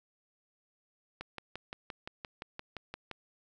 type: click train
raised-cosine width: 0.3 ms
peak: -24 dBFS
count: 12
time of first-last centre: 1.21-3.113 s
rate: 5.78 Hz
effects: none